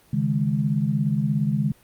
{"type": "chord", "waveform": "sine", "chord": "C# suspended second", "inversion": "none", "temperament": "equal", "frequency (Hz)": [138.59, 155.56, 207.7], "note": ["C#3", "D#3", "G#3"], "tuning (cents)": [0, 0, 0], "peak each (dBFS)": -24, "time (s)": [0.13, 1.72], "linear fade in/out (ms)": 5, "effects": ["pink hiss -56 dBFS RMS until 1.83 s", "Opus 32 kbps"]}